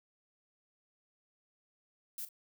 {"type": "noise with echo", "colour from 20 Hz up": "violet", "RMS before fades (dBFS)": -41, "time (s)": [2.18, 2.25], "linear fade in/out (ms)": 2, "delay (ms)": 39, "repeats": 1, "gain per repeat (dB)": -13, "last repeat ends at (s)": 2.289, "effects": []}